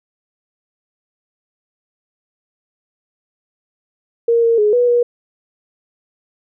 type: tone with pitch steps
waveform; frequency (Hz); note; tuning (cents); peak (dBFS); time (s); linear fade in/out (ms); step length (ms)
sine; 466.2 / 461.5 / 419.7 / 487.5 / 480.7; A#4 / A#4 / G#4 / B4 / B4; 0 / -17 / +18 / -23 / -47; -10; 4.28-5.03; 5; 150
effects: none